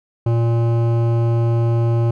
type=tone with hard clipping; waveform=sine; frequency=116.5 Hz; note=A#2; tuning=1 cent flat; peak=-16 dBFS; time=0.26-2.11 s; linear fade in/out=5 ms; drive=14 dB; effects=none